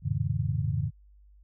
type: tone cluster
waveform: sine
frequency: 86.9 / 107.5 / 118 / 139.3 / 160.1 Hz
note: F2 / A2 / A#2 / C#3 / D#3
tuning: -8 / -40 / +22 / +9 / +50 cents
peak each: -33 / -30 / -38 / -30 / -34 dBFS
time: 0.02-0.91 s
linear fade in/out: 50 ms
effects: added 50 Hz sine -53 dBFS peak until 1.43 s